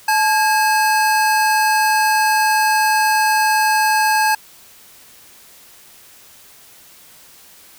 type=tone pair together; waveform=square; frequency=864 / 1631 Hz; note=A5 / G#6; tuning=-32 / -32 cents; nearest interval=major seventh; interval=1100 cents; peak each=-15 / -19 dBFS; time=0.08-4.35 s; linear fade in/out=5 ms; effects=white hiss -45 dBFS RMS until 7.78 s